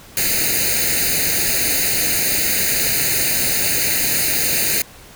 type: noise with comb filter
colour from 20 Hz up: white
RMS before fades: -18 dBFS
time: 0.17-4.82 s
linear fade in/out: 2 ms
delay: 0.45 ms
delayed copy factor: +1
effects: pink hiss -42 dBFS RMS until 5.15 s